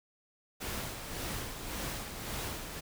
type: noise with tremolo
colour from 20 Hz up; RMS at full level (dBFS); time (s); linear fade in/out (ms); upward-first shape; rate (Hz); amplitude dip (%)
pink; -37; 0.6-2.81; 20; sine; 1.8; 50
effects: none